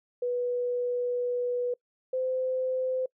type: tone pair in turn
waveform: sine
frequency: 490.2 / 514.9 Hz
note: B4 / C5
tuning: -13 / -28 cents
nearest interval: minor second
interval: 85 cents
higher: second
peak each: -26 dBFS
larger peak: neither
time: 0.22-1.74 / 2.13-3.06 s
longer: first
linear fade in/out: 5 ms
effects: noise-tail reverb RT60 0.1 s tail -25 dB re dry